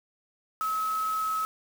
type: tone in noise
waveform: sine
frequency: 1288 Hz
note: E6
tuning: 41 cents flat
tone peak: -26 dBFS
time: 0.61-1.45 s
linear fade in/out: 0 ms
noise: white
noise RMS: -43 dBFS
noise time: 0.61-1.45 s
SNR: +14 dB
effects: none